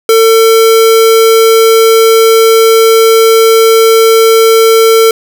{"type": "tone", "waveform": "square", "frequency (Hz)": 450, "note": "A4", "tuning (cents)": 39, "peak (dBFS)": -3, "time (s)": [0.09, 5.11], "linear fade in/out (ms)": 2, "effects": []}